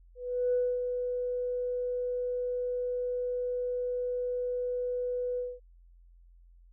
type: tone with ADSR envelope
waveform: sine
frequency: 494.7 Hz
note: B4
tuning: 3 cents sharp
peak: -23 dBFS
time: 0.15-5.6 s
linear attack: 380 ms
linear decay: 260 ms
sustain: -6 dB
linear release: 220 ms
effects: tanh soft clip ceiling -19 dBFS + added 43 Hz sine -54 dBFS peak until 6.72 s